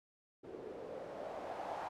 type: noise with low-pass filter sweep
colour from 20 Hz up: blue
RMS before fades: -45 dBFS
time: 0.43-1.89 s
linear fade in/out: 20 ms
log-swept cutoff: 380 to 840 Hz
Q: 3.6
effects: none